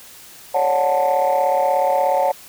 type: chord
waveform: sine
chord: D major seventh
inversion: third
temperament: just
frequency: 550.6 / 587.3 / 734.2 / 881 Hz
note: C#5 / D5 / F#5 / A5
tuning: -12 / 0 / -14 / +2 cents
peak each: -18 / -22 / -18 / -19 dBFS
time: 0.54-2.32 s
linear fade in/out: 10 ms
effects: tanh soft clip ceiling -9 dBFS + white hiss -42 dBFS RMS until 2.48 s